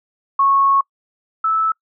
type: tone pair in turn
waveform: sine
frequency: 1100 / 1310.6 Hz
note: C#6 / E6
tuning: -14 / -10 cents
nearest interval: minor third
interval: 304 cents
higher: second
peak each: -11 / -14 dBFS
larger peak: first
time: 0.39-0.81 / 1.44-1.72 s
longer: first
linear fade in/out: 5 ms
effects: noise-tail reverb RT60 0.1 s tail -26 dB re dry